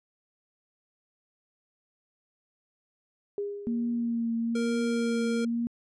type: tone with exponential decay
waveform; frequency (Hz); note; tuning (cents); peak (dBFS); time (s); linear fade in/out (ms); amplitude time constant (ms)
sine; 406.4; G#4; -38; -27; 3.38-4.3; 1; 200
type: tone with vibrato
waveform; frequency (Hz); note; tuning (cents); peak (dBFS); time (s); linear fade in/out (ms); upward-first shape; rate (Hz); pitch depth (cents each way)
sine; 233.1; A#3; 0; -26; 3.67-5.67; 0; triangle; 1.1; 28
type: tone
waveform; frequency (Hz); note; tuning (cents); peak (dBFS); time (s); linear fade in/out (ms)
square; 466.2; A#4; 0; -31; 4.55-5.45; 5
effects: resampled to 22050 Hz